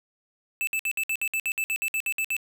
square tone bursts, 2633 Hz, E7, 3 cents flat, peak -25 dBFS, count 15, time 0.61-2.366 s, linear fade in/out 0 ms, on 62 ms, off 59 ms, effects none

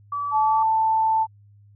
sine tone, 1150 Hz, D6, 37 cents flat, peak -24 dBFS, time 0.12-0.63 s, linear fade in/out 5 ms
sine tone with pitch glide, 867 to 884.2 Hz, A5 to A5, -26 to +8 cents, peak -17 dBFS, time 0.31-1.27 s, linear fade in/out 50 ms, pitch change +34 cents, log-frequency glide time 0.41-0.62 s
effects added 102 Hz sine -49 dBFS peak until 1.75 s

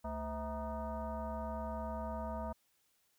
sine tone with frequency modulation, 358.2 Hz, F4, 44 cents sharp, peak -37 dBFS, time 0.04-2.53 s, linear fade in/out 10 ms, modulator 290 Hz, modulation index 2.4, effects white hiss -75 dBFS RMS until 3.18 s

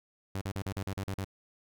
sawtooth tone bursts, 96.9 Hz, G2, 20 cents flat, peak -29 dBFS, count 9, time 0.35-1.245 s, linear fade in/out 0 ms, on 63 ms, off 41 ms, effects none

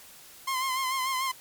sawtooth tone with vibrato, 1046.5 Hz, C6, in tune, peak -23 dBFS, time 0.47-1.32 s, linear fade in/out 10 ms, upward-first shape sine, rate 6.8 Hz, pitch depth 48 cents each way, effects white hiss -50 dBFS RMS until 1.4 s + MP3 96 kbps

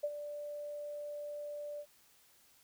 sine tone with ADSR envelope, 587.3 Hz, D5, in tune, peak -30 dBFS, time 0.03-1.86 s, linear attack 11 ms, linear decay 51 ms, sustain -10 dB, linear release 66 ms, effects white hiss -66 dBFS RMS until 2.63 s

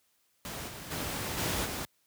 pink noise with level steps, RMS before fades -39 / -43 / -35 / -31 / -36 dBFS, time 0.45-1.85 s, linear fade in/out 0 ms, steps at 0.67 / 0.9 / 1.37 / 1.64 s, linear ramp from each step 20 ms, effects white hiss -72 dBFS RMS until 2.06 s + high-pass 60 Hz 12 dB/octave

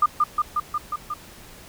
sine tone with echo, 1210 Hz, D#6, 49 cents flat, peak -13 dBFS, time 0.02-0.06 s, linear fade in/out 5 ms, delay 180 ms, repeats 6, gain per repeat -2 dB, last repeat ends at 1.14 s, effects pink hiss -45 dBFS RMS until 1.68 s

